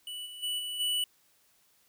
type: tone with level steps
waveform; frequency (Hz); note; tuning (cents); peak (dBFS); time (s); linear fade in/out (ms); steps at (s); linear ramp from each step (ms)
square; 2960; F#7; 0; -38 / -43 / -31 / -35 / -28; 0.07-1.04; 2; 0.25 / 0.42 / 0.58 / 0.79; 20
effects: white hiss -67 dBFS RMS until 1.88 s